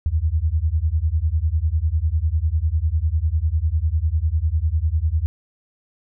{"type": "beating tone pair", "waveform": "sine", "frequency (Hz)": [74.4, 84.4], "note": ["D2", "E2"], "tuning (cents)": [23, 41], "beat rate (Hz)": 10, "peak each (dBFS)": -20, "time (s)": [0.06, 5.26], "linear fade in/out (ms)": 0, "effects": []}